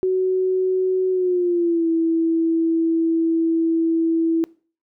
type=tone with pitch glide; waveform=sine; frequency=372.9 to 328.4 Hz; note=F#4 to E4; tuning=+14 to -6 cents; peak=-16 dBFS; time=0.03-4.44 s; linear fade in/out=0 ms; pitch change=-220 cents; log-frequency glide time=1.11-1.89 s; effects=noise-tail reverb RT60 0.4 s tail -23 dB re dry

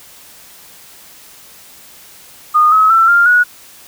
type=tone with pitch steps; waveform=sine; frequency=1227 / 1281.3 / 1338.1 / 1397.3 / 1459.2 Hz; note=D#6 / E6 / E6 / F6 / F#6; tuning=-25 / -50 / +26 / 0 / -24 cents; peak=-6 dBFS; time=2.54-3.44 s; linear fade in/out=20 ms; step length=180 ms; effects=white hiss -40 dBFS RMS until 3.87 s

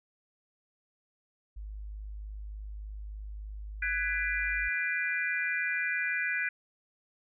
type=tone; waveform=sine; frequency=51.7 Hz; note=G#1; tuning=7 cents flat; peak=-38 dBFS; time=1.56-4.69 s; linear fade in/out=10 ms
type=chord; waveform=sine; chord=G# half-diminished seventh; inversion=third; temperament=just; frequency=1495.1 / 1661.2 / 1993.5 / 2392 Hz; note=F#6 / G#6 / B6 / D7; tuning=+18 / 0 / +16 / +31 cents; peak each=-34 dBFS; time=3.82-6.49 s; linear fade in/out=5 ms
effects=none

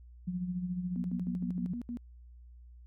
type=tone with tremolo; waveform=sine; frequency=180 Hz; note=F#3; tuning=47 cents flat; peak=-30 dBFS; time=0.27-1.74 s; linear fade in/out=10 ms; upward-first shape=sine; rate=14 Hz; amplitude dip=55%
type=tone bursts; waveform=sine; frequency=239.6 Hz; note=A#3; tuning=48 cents sharp; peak=-35 dBFS; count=7; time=0.96-1.971 s; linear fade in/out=0 ms; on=81 ms; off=74 ms
effects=added 60 Hz sine -50 dBFS peak until 2.86 s

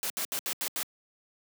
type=noise bursts at uneven times; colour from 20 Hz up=white; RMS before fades=-32 dBFS; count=6; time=0.03-0.1 / 0.17-0.25 / 0.32-0.39 / 0.46-0.53 / 0.61-0.68 / 0.76-0.83 s; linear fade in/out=0 ms; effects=high-pass 200 Hz 12 dB/octave

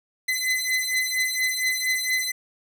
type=beating tone pair; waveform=sawtooth; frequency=2026 / 2030.3 Hz; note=B6 / B6; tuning=+44 / +47 cents; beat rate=4.3 Hz; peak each=-22 dBFS; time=0.28-2.32 s; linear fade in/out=10 ms; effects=none

